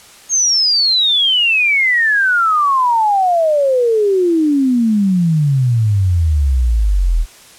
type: exponential sweep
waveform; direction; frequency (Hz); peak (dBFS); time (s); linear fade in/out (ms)
sine; down; 6570 to 38.52; -10; 0.29-7.26; 50
effects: white hiss -41 dBFS RMS until 7.58 s + low-pass 10000 Hz 12 dB/octave